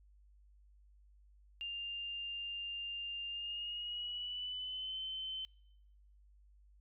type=tone with pitch glide; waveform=sine; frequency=2799 to 3070 Hz; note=F7 to G7; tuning=+3 to -37 cents; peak=-39 dBFS; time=1.61-5.45 s; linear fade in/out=0 ms; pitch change=+160 cents; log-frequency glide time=3.29-4.99 s; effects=noise-tail reverb RT60 0.9 s tail -24 dB re dry + added 50 Hz sine -61 dBFS peak until 6.8 s